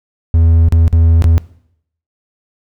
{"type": "tone with dropouts", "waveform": "triangle", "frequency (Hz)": 82.41, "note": "E2", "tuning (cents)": 0, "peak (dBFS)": -4, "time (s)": [0.34, 1.38], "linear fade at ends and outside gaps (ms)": 0, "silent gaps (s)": [[0.686, 0.724], [0.879, 0.928], [1.222, 1.242]], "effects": ["noise-tail reverb RT60 0.7 s tail -20 dB re dry"]}